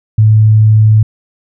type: tone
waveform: sine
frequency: 108.4 Hz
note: A2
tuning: 25 cents flat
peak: -3 dBFS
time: 0.18-1.03 s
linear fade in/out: 5 ms
effects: none